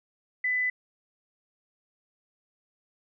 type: tone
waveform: sine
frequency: 2000 Hz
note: B6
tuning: 21 cents sharp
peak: -24 dBFS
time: 0.44-0.7 s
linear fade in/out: 5 ms
effects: none